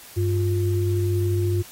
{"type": "tone pair together", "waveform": "sine", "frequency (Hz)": [98, 352.1], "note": ["G2", "F4"], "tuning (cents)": [0, 14], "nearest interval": "octave + minor seventh", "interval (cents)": 2214, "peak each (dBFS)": [-20, -25], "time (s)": [0.16, 1.63], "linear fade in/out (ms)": 20, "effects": ["white hiss -44 dBFS RMS until 1.71 s", "AAC 48 kbps"]}